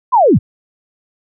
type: linear sweep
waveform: sine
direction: down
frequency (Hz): 1066 to 58.27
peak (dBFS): -6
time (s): 0.12-0.39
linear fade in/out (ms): 20
effects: none